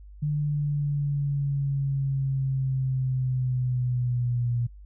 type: linear sweep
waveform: sine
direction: down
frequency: 149.1 to 119.2 Hz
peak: -23 dBFS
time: 0.22-4.67 s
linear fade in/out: 10 ms
effects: noise-tail reverb RT60 0.1 s tail -24 dB re dry + added 50 Hz sine -43 dBFS peak until 4.85 s